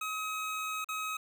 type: tone with dropouts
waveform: 25% pulse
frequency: 1271 Hz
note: D#6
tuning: 36 cents sharp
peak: -30 dBFS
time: 0.01-1.17 s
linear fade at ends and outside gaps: 5 ms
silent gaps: 0.845-0.887 s
effects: none